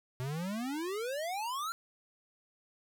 square exponential sweep, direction up, 123.6 to 1396.9 Hz, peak -35 dBFS, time 0.2-1.72 s, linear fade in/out 0 ms, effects none

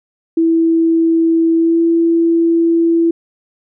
sine tone with pitch glide, 328.8 to 333.6 Hz, E4 to E4, -4 to +21 cents, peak -9 dBFS, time 0.37-3.11 s, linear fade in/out 5 ms, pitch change +25 cents, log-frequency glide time 1.56-1.8 s, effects none

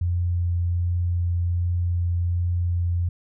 sine tone with vibrato, 87.31 Hz, F2, in tune, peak -20 dBFS, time 0.01-3.09 s, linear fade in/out 5 ms, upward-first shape triangle, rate 1.3 Hz, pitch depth 10 cents each way, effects none

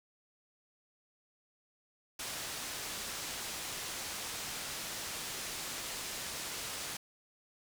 white low-pass noise, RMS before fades -41 dBFS, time 2.19-6.97 s, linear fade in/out 5 ms, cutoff 8500 Hz, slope 12 dB/octave, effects none

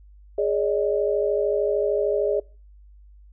sine chord, Ab suspended fourth, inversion none, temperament equal with one note detuned, 415.3 / 569 / 622.3 Hz, Ab4 / Db5 / Eb5, 0 / +45 / 0 cents, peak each -22 / -25 / -26 dBFS, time 0.38-2.4 s, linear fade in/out 5 ms, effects noise-tail reverb RT60 0.4 s tail -26 dB re dry + added 50 Hz sine -46 dBFS peak until 3.32 s

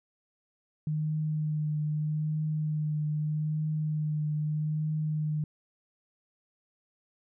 sine tone with vibrato, 152.9 Hz, D#3, 30 cents flat, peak -27 dBFS, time 0.87-5.44 s, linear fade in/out 2 ms, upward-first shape triangle, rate 0.8 Hz, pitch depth 22 cents each way, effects none

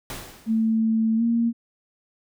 pink noise with exponential decay, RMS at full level -32 dBFS, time 0.1-0.79 s, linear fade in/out 1 ms, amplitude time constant 150 ms
sine tone with pitch glide, 222.8 to 232.5 Hz, A3 to A#3, +22 to -4 cents, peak -18 dBFS, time 0.46-1.53 s, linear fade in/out 50 ms, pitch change +74 cents, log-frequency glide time 1.17-1.22 s
effects none

